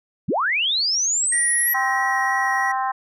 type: linear sweep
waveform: sine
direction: up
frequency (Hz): 96.2 to 11840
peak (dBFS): -18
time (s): 0.28-1.74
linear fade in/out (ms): 10
type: tone with vibrato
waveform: triangle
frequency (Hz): 1907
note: A#6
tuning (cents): +39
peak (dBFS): -20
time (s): 1.32-2.72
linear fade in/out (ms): 5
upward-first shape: sine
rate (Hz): 3.1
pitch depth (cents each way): 8
type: harmonic tone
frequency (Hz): 261.6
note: C4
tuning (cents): 0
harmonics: 3 / 4 / 5 / 6 / 7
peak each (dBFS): -23 / -24 / -32 / -34 / -34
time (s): 1.74-2.92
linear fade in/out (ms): 10
effects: none